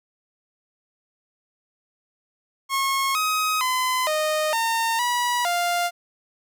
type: tone with pitch steps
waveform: sawtooth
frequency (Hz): 1087 / 1262 / 1019 / 617 / 912 / 972 / 699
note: C#6 / D#6 / C6 / D#5 / A#5 / B5 / F5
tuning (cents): -34 / +24 / -46 / -15 / -38 / -28 / +1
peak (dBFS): -17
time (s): 2.69-5.91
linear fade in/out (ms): 50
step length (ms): 460
effects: none